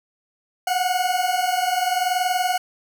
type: tone pair together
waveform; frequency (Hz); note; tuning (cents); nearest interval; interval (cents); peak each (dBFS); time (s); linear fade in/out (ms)
40% pulse; 719.3 / 740; F#5 / F#5; -49 / 0; unison; 49; -22 / -21; 0.67-2.58; 5
effects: none